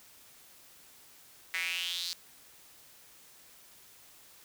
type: tone with high-pass filter sweep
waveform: square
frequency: 87.31 Hz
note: F2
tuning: in tune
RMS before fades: -35 dBFS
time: 1.54-2.13 s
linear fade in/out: 0 ms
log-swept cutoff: 2000 to 4500 Hz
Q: 5.1
effects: white hiss -57 dBFS RMS until 4.44 s